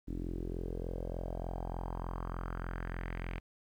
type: tone with low-pass filter sweep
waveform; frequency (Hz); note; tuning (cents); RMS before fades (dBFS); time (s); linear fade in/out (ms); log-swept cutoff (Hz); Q
sawtooth; 43.34; F1; -12; -39; 0.07-3.4; 20; 290 to 2400; 3.6
effects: 11-bit